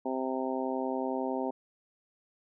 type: harmonic tone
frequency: 130.81 Hz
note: C3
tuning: in tune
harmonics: 2 / 3 / 4 / 5 / 6 / 7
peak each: -34 / -36 / -37 / -38 / -39 / -39 dBFS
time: 0.05-1.51 s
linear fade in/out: 10 ms
effects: none